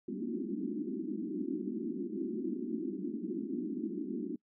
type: band-pass noise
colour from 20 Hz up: white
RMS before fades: -37 dBFS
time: 0.08-4.36 s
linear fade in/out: 5 ms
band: 190 to 370 Hz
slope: 96 dB/octave
effects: noise-tail reverb RT60 0.1 s tail -25 dB re dry